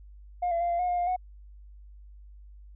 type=tone with pitch steps; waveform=sine; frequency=711 / 679 / 695 / 689 / 720 / 710 / 704 / 733 Hz; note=F5 / F5 / F5 / F5 / F#5 / F5 / F5 / F#5; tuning=+31 / -49 / -9 / -24 / -47 / +28 / +14 / -16 cents; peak=-23 dBFS; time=0.42-1.164 s; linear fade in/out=10 ms; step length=93 ms; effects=tanh soft clip ceiling -22 dBFS + added 50 Hz sine -46 dBFS peak until 2.75 s